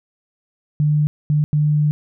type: tone bursts at uneven times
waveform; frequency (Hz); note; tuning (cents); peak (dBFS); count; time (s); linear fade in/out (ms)
sine; 149.7; D3; +33; -13; 3; 0.8-1.07 / 1.3-1.44 / 1.53-1.91; 0
effects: none